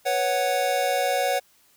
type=chord; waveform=square; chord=B suspended second; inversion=none; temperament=equal; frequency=493.9 / 554.4 / 740 Hz; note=B4 / C#5 / F#5; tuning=0 / 0 / 0 cents; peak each=-30 / -26 / -25 dBFS; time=0.05-1.4 s; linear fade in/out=20 ms; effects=white hiss -60 dBFS RMS until 1.76 s